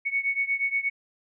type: beating tone pair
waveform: sine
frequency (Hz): 2217 / 2225.4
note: C#7 / C#7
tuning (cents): 0 / +6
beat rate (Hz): 8.4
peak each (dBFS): -26 / -28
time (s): 0.05-0.9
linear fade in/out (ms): 20
effects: none